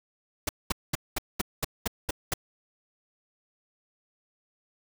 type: noise bursts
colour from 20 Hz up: pink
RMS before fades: -27 dBFS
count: 9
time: 0.47-2.339 s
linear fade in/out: 5 ms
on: 21 ms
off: 210 ms
effects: none